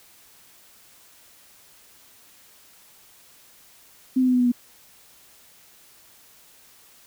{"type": "tone with pitch steps", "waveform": "sine", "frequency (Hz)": [258.8, 255.5, 252.3, 249.1, 246, 242.9], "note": ["C4", "C4", "B3", "B3", "B3", "B3"], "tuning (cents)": [-19, -41, 37, 15, -7, -29], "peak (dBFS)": -16, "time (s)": [4.16, 4.52], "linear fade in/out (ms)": 10, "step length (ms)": 60, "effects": ["white hiss -53 dBFS RMS until 7.06 s"]}